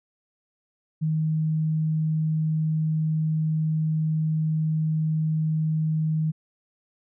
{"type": "tone", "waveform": "sine", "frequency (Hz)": 157, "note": "D#3", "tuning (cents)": 16, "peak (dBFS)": -21, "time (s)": [1.01, 6.32], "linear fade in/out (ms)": 20, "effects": []}